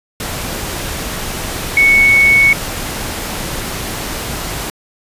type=tone in noise; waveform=sine; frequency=2217 Hz; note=C#7; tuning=in tune; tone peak=-6 dBFS; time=1.77-2.53 s; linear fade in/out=2 ms; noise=pink; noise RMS=-22 dBFS; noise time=0.2-4.7 s; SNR=+13 dB; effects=resampled to 32000 Hz